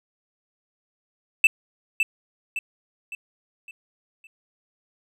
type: tone with echo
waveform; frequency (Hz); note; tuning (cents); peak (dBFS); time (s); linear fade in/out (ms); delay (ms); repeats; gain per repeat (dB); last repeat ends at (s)
triangle; 2645; E7; +5; -9; 1.44-1.47; 2; 560; 5; -7; 4.27
effects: none